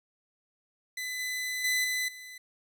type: tone with level steps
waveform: sawtooth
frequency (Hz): 2007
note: B6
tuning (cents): +27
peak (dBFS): -30 / -28 / -22 / -25 / -40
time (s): 0.97-2.38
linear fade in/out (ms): 5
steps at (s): 1.19 / 1.64 / 1.84 / 2.08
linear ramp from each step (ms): 5
effects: none